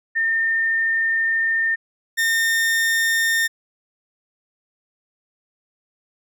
sine / 40% pulse tone pair in turn, 1813 / 1820 Hz, A#6 / A#6, -49 / -42 cents, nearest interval unison, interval 7 cents, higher second, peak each -17 / -16 dBFS, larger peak second, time 0.15-1.76 / 2.17-3.48 s, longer first, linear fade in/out 20 ms, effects none

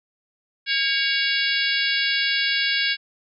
harmonic tone with a mistuned harmonic, 561 Hz, C#5, 21 cents sharp, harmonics 3 / 4 / 5 / 6 / 7 / 8 / 9, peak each -25 / -26 / -27 / -28 / -28 / -29 / -30 dBFS, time 0.66-2.97 s, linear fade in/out 50 ms, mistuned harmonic 3, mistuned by -57 cents, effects none

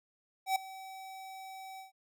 square tone with ADSR envelope, 765 Hz, G5, 42 cents flat, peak -26 dBFS, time 0.46-1.92 s, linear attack 97 ms, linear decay 6 ms, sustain -19 dB, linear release 130 ms, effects none

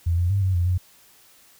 sine tone with pitch steps, 84.8 / 87.8 / 99 / 94.2 / 87.2 / 90.7 Hz, E2 / F2 / G2 / F#2 / F2 / F#2, +50 / +10 / +18 / +32 / -2 / -34 cents, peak -18 dBFS, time 0.06-0.78 s, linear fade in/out 10 ms, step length 120 ms, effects white hiss -54 dBFS RMS until 1.59 s

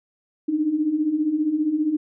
sine beating tone pair, 293.7 / 308.7 Hz, D4 / D#4, 0 / -14 cents, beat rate 15 Hz, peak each -26 / -20 dBFS, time 0.48-1.97 s, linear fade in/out 10 ms, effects none

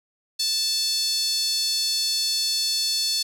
5% pulse tone with high-pass filter, 880 Hz, A5, in tune, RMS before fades -24 dBFS, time 0.39-3.23 s, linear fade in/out 10 ms, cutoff 4200 Hz, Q 5.7, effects none

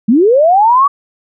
sine linear sweep, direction up, 199.6 to 1155 Hz, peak -5 dBFS, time 0.08-0.88 s, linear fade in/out 10 ms, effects none

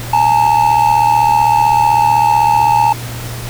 triangle ring-modulated tone, 880 Hz, A5, in tune, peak -3 dBFS, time 0.13-2.93 s, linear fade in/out 5 ms, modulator 37.9 Hz, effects added 119 Hz sine -24 dBFS peak until 3.49 s + pink hiss -28 dBFS RMS until 3.49 s

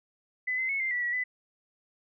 sine tone with pitch steps, 2009 / 2057 / 2197 / 2090 / 1957 / 1928 / 2001 Hz, B6 / C7 / C#7 / C7 / B6 / B6 / B6, +29 / -30 / -16 / -2 / -16 / -42 / +22 cents, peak -27 dBFS, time 0.47-1.24 s, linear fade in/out 10 ms, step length 110 ms, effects none

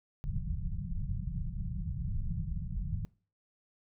pink low-pass noise, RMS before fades -35 dBFS, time 0.24-3.05 s, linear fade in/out 0 ms, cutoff 190 Hz, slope 96 dB/octave, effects noise-tail reverb RT60 0.4 s tail -23 dB re dry

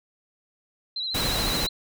sine tone with vibrato, 4000 Hz, B7, 21 cents sharp, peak -27 dBFS, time 0.96-1.69 s, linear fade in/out 5 ms, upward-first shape sine, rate 14 Hz, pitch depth 63 cents each way
pink noise, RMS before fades -27 dBFS, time 1.14-1.67 s, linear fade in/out 10 ms
effects none

